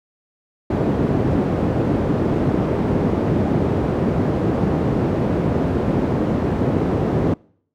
white low-pass noise, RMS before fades -18 dBFS, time 0.7-7.34 s, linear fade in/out 5 ms, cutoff 330 Hz, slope 12 dB/octave, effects noise-tail reverb RT60 0.6 s tail -25 dB re dry + high-pass 80 Hz 12 dB/octave

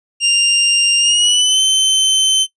sawtooth tone with pitch glide, 2794 to 3082 Hz, F7 to G7, 0 to -30 cents, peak -7 dBFS, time 0.2-2.47 s, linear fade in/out 50 ms, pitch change +170 cents, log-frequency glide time 0.98-1.61 s, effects noise-tail reverb RT60 0.1 s tail -19 dB re dry + resampled to 22050 Hz

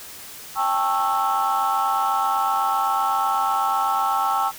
sine chord, A dominant seventh, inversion third, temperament just, 792 / 880 / 1100 / 1320 Hz, G5 / A5 / C#6 / E6, +18 / 0 / -14 / +2 cents, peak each -22 / -24 / -24 / -22 dBFS, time 0.55-4.52 s, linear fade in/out 50 ms, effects tanh soft clip ceiling -13 dBFS + white hiss -39 dBFS RMS until 4.58 s

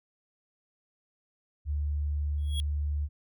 sine tone, 73.42 Hz, D2, in tune, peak -27 dBFS, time 1.65-3.09 s, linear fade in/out 50 ms
square tone with exponential growth, 3322 Hz, G#7, in tune, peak -31 dBFS, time 2.38-2.6 s, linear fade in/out 0 ms, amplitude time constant 47 ms
effects none

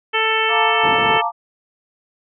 harmonic tone, 442 Hz, A4, 8 cents sharp, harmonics 1 / 2 / 3 / 4 / 5 / 6 / 7, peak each -23 / -23 / -23 / -23 / -23 / -23 / -23 dBFS, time 0.13-1.22 s, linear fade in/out 20 ms
sine chord, Bb major seventh, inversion second, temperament equal, 698.5 / 880 / 932.3 / 1174.7 Hz, F5 / A5 / Bb5 / D6, 0 / 0 / 0 / 0 cents, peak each -23 dBFS, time 0.48-1.32 s, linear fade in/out 50 ms
white band-pass noise, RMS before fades -28 dBFS, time 0.83-1.18 s, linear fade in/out 10 ms, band 110 to 410 Hz, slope 12 dB/octave
effects none

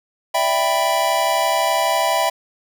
square chord, E minor seventh, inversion third, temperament equal, 587.3 / 659.3 / 784 / 987.8 Hz, D5 / E5 / G5 / B5, 0 / 0 / 0 / 0 cents, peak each -27 / -21 / -22 / -22 dBFS, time 0.34-2.3 s, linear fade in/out 10 ms, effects none

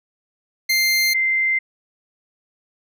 25% pulse / sine tone pair in turn, 2100 / 2083 Hz, C7 / C7, +6 / -8 cents, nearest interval unison, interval 14 cents, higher first, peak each -12 / -16 dBFS, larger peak first, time 0.69-1.14 / 1.14-1.59 s, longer neither, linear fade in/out 10 ms, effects none

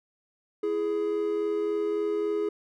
triangle tone pair together, 333.5 / 417.1 Hz, E4 / G#4, +20 / +7 cents, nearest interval major third, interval 387 cents, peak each -30 / -24 dBFS, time 0.63-2.49 s, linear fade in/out 5 ms, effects none

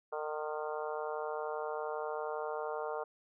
harmonic tone with a mistuned harmonic, 152.5 Hz, D#3, 34 cents flat, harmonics 3 / 4 / 5 / 6 / 7 / 8 / 9, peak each -39 / -41 / -43 / -45 / -46 / -47 / -48 dBFS, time 0.12-3.04 s, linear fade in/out 10 ms, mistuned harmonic 9, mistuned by +24 cents, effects none

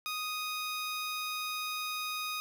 15% pulse tone, 1244.5 Hz, D#6, in tune, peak -28 dBFS, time 0.06-2.4 s, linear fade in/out 0 ms, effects none

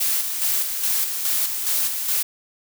blue noise with tremolo, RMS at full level -21 dBFS, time 0-2.23 s, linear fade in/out 10 ms, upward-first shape square, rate 2.4 Hz, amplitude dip 45%, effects none

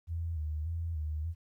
sine tone with vibrato, 80 Hz, D#2, 49 cents sharp, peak -32 dBFS, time 0.07-1.35 s, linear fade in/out 50 ms, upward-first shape square, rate 1.7 Hz, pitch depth 72 cents each way, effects 12-bit

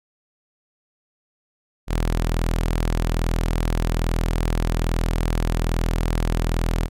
sawtooth tone, 41.2 Hz, E1, in tune, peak -15 dBFS, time 1.87-6.89 s, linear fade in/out 50 ms, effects MP3 96 kbps

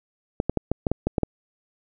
clicks, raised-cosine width 2 ms, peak -8 dBFS, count 9, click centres 0.401 / 0.496 / 0.573 / 0.716 / 0.868 / 0.916 / 1.07 / 1.182 / 1.233 s, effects none

